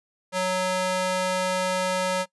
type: tone with high-pass filter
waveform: square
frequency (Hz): 185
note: F#3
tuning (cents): 0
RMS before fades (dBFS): -25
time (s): 0.32-2.26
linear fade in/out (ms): 50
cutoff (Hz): 490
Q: 1
effects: noise-tail reverb RT60 0.1 s tail -22 dB re dry + resampled to 24000 Hz